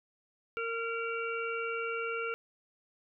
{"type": "harmonic tone", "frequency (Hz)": 460.1, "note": "A#4", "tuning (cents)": -23, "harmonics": [1, 3, 5, 6], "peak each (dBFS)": [-36, -36, -41, -42], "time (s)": [0.57, 2.34], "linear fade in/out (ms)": 0, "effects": []}